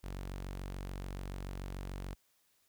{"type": "tone", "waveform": "sawtooth", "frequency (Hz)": 46.91, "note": "F#1", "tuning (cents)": 25, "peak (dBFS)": -36, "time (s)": [0.03, 2.15], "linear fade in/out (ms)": 20, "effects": ["white hiss -73 dBFS RMS until 2.68 s"]}